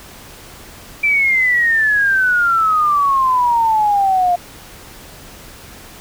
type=exponential sweep; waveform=sine; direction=down; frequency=2349 to 698.5 Hz; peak=-11 dBFS; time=1.03-4.36 s; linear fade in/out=10 ms; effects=pink hiss -38 dBFS RMS until 6 s